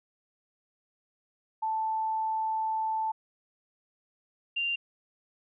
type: tone pair in turn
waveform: sine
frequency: 880 / 2783 Hz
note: A5 / F7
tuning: 0 / -7 cents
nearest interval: octave + minor sixth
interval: 1993 cents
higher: second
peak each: -27 dBFS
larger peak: neither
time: 1.62-3.12 / 4.56-4.76 s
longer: first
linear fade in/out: 10 ms
effects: none